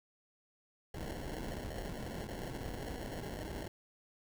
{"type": "noise with sample-and-hold", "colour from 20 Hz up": "pink", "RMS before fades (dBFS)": -42, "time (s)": [0.94, 3.68], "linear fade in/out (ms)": 5, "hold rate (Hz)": 1225, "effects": []}